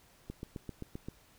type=click train; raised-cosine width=3 ms; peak=-27 dBFS; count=7; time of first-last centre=0.3-1.085 s; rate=7.64 Hz; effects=pink hiss -63 dBFS RMS until 1.38 s